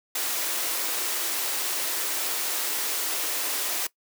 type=high-pass noise; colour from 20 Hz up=white; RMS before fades=-28 dBFS; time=0.15-3.87 s; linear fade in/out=5 ms; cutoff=280 Hz; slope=48 dB/octave; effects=noise-tail reverb RT60 0.1 s tail -20 dB re dry